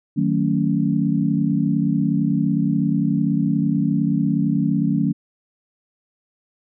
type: chord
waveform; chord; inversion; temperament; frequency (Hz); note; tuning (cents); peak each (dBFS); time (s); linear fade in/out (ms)
sine; D# half-diminished seventh; none; just; 155.56 / 186.68 / 224 / 280; D#3 / F#3 / A3 / C#4; 0 / +16 / +31 / +18; -22; 0.16-5.13; 20
effects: none